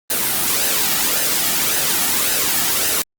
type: noise with flanger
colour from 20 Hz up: white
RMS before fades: -18 dBFS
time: 0.1-3.02 s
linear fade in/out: 2 ms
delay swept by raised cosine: 0.88 to 1.98 ms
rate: 1.8 Hz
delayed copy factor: -0.5
effects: Opus 24 kbps